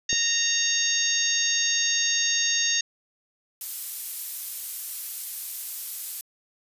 harmonic tone, 925 Hz, A#5, 14 cents flat, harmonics 2 / 3 / 4 / 5 / 6 / 7, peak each -30 / -31 / -28 / -31 / -30 / -25 dBFS, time 0.09-2.81 s, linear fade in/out 5 ms
click, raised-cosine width 2 ms, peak -21 dBFS, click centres 0.129 s
violet noise, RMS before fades -30 dBFS, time 3.61-6.21 s, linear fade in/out 2 ms
effects resampled to 32000 Hz

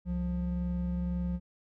triangle tone pair together, 66.38 / 177.2 Hz, C2 / F3, +26 / +25 cents, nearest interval octave + perfect fourth, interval 1699 cents, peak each -32 / -29 dBFS, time 0.05-1.4 s, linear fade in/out 50 ms, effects none

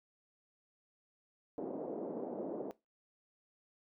pink band-pass noise, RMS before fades -41 dBFS, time 1.58-2.71 s, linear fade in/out 0 ms, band 260 to 600 Hz, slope 24 dB/octave, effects noise-tail reverb RT60 0.2 s tail -18 dB re dry

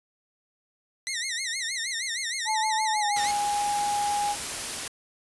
15% pulse tone with vibrato, 1975.5 Hz, B6, in tune, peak -22 dBFS, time 1.07-3.31 s, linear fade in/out 0 ms, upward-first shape sine, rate 6.4 Hz, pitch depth 160 cents each way
sine tone with pitch glide, 870 to 823.1 Hz, A5 to G#5, -20 to -16 cents, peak -24 dBFS, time 2.45-4.36 s, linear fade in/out 50 ms, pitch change -96 cents, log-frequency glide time 2.89-3.09 s
white noise, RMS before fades -32 dBFS, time 3.16-4.88 s, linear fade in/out 5 ms
effects resampled to 24000 Hz

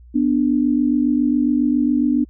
sine tone pair together, 246.9 / 294.2 Hz, B3 / D4, 0 / +3 cents, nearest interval minor third, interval 303 cents, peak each -17 dBFS, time 0.14-2.25 s, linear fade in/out 20 ms, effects added 60 Hz sine -41 dBFS peak until 2.29 s

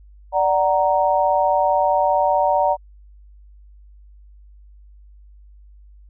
sine chord, D augmented, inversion none, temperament equal with one note detuned, 587.3 / 747.7 / 932.3 Hz, D5 / F#5 / A#5, 0 / +18 / 0 cents, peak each -19 dBFS, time 0.32-2.77 s, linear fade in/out 50 ms, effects added 50 Hz sine -43 dBFS peak until 6.09 s

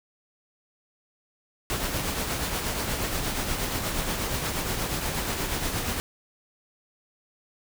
pink noise with tremolo, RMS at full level -27 dBFS, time 1.7-6 s, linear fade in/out 0 ms, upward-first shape triangle, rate 8.4 Hz, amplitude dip 45%, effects none

